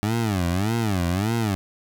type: tone with vibrato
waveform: 20% pulse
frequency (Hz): 100.2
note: G2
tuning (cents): +38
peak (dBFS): -16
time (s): 0.03-1.55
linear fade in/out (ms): 0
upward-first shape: sine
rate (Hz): 1.7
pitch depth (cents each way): 270
effects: none